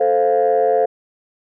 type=chord; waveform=sine; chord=F major; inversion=first; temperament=equal; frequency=440 / 523.3 / 698.5 Hz; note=A4 / C5 / F5; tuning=0 / 0 / 0 cents; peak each=-16 dBFS; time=0-0.86 s; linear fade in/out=10 ms; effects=tanh soft clip ceiling -7 dBFS